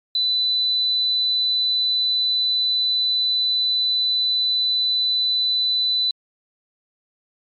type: tone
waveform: sine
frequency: 3995 Hz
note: B7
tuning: 19 cents sharp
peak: -17 dBFS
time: 0.15-6.11 s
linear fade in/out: 2 ms
effects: MP3 48 kbps